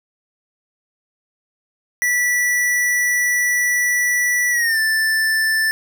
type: tone with pitch glide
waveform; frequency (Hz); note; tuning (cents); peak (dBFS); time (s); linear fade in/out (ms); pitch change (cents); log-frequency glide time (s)
square; 1958 to 1764.6; B6 to A6; -15 to +5; -16; 2.02-5.71; 0; -180; 4.51-4.79
effects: none